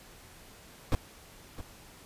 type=noise with echo; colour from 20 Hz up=brown; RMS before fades=-24 dBFS; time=0.92-0.95 s; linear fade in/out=0 ms; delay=660 ms; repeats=1; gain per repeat=-14 dB; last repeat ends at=1.61 s; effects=pink hiss -53 dBFS RMS until 2.05 s + resampled to 32000 Hz